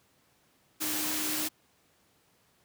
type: tone in noise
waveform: sine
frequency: 306.8 Hz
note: D#4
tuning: 24 cents flat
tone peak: -38 dBFS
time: 0.8-1.49 s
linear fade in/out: 20 ms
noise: white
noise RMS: -32 dBFS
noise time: 0.8-1.49 s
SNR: -9 dB
effects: pink hiss -67 dBFS RMS until 2.64 s + high-pass 100 Hz 12 dB/octave